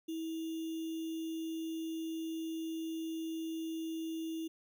sine tone with sample-and-hold, 324.2 Hz, E4, 29 cents flat, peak -36 dBFS, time 0.08-4.48 s, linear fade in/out 10 ms, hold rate 3150 Hz, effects none

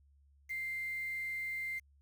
sine tone with quantisation, 2093 Hz, C7, in tune, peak -36 dBFS, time 0.49-1.8 s, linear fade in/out 20 ms, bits 9, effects added 70 Hz sine -63 dBFS peak until 2.01 s

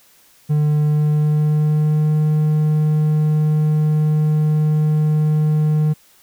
triangle tone with pitch glide, 150 to 153.06 Hz, D3 to D#3, +37 to -28 cents, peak -11 dBFS, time 0.49-5.94 s, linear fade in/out 20 ms, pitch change +35 cents, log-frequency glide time 0.84-2.14 s, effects white hiss -52 dBFS RMS until 6.22 s

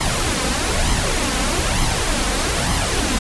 pink noise with flanger, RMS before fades -19 dBFS, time 0-3.19 s, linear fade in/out 10 ms, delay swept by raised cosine 0.96 to 3.96 ms, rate 1.1 Hz, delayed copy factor +0.55, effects resampled to 24000 Hz

